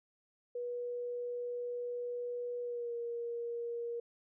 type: tone with pitch glide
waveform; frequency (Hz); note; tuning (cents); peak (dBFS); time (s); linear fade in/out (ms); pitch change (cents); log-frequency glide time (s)
sine; 485.5 to 471.1; B4 to A#4; -30 to +18; -36; 0.55-4; 5; -52; 2.62-2.94
effects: none